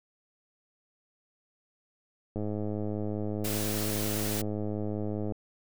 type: click train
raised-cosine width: 2 ms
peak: -21 dBFS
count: 312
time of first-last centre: 2.36-5.322 s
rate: 105 Hz
type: noise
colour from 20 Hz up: white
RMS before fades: -35 dBFS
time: 3.44-4.42 s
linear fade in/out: 10 ms
effects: none